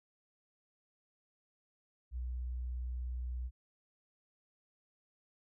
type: tone with vibrato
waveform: sine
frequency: 61.74 Hz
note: B1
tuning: in tune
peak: -36 dBFS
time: 2.11-3.51 s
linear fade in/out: 50 ms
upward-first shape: sine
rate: 17 Hz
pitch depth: 10 cents each way
effects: none